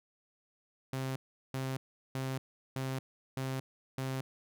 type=tone bursts; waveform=sawtooth; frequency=132.2 Hz; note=C3; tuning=18 cents sharp; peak=-30 dBFS; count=6; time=0.93-4.21 s; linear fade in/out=2 ms; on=230 ms; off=380 ms; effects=none